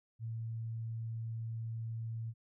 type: tone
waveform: sine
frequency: 113.5 Hz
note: A#2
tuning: 46 cents flat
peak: -37 dBFS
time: 0.19-2.34 s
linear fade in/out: 50 ms
effects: none